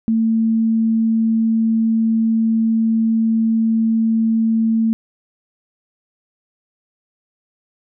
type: tone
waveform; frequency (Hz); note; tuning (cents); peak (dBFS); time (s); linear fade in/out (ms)
sine; 224.4; A3; +34; -13; 0.08-4.93; 0
effects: none